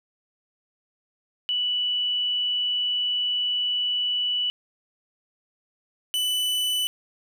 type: tone pair in turn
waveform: sine / 45% pulse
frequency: 2960 / 2989 Hz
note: F#7 / F#7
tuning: 0 / +17 cents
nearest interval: unison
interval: 17 cents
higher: second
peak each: -22 dBFS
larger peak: neither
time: 1.49-4.5 / 6.14-6.87 s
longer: first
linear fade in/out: 0 ms
effects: none